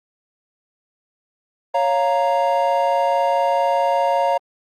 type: chord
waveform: triangle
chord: Bb minor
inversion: first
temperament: equal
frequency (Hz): 554.4 / 698.5 / 932.3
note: Db5 / F5 / Bb5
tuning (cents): 0 / 0 / 0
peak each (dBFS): -18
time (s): 1.74-4.38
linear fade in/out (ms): 10
effects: Opus 48 kbps